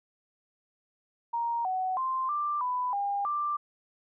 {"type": "tone with pitch steps", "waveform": "sine", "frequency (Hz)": [936, 747, 1045, 1182, 996, 805, 1181], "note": ["A#5", "F#5", "C6", "D6", "B5", "G5", "D6"], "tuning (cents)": [7, 16, -2, 11, 14, 46, 9], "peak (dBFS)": -27, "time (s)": [1.33, 3.57], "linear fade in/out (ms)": 10, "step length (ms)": 320, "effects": []}